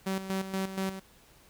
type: tone with tremolo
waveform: sawtooth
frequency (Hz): 191.4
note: G3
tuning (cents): -41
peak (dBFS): -25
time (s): 0.06-1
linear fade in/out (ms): 10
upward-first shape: square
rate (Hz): 4.2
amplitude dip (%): 65
effects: pink hiss -59 dBFS RMS until 1.49 s